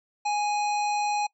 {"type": "harmonic tone", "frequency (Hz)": 830.6, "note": "G#5", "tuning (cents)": 0, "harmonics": [1, 3, 5, 7, 9], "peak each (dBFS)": [-24, -34, -38, -41, -43], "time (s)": [0.25, 1.27], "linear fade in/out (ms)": 10, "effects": ["noise-tail reverb RT60 0.1 s tail -22 dB re dry"]}